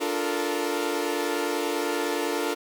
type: chord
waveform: sawtooth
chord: Bb major seventh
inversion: first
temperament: equal with one note detuned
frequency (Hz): 293.7 / 349.2 / 436.2 / 466.2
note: D4 / F4 / A4 / Bb4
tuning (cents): 0 / 0 / -15 / 0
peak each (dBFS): -27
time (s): 0-2.55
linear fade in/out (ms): 20
effects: none